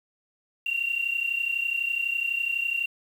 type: tone pair together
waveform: sine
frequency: 2733 / 2765 Hz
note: F7 / F7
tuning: -38 / -18 cents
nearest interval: unison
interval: 20 cents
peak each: -30 / -26 dBFS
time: 0.66-2.86 s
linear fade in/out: 5 ms
effects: 8-bit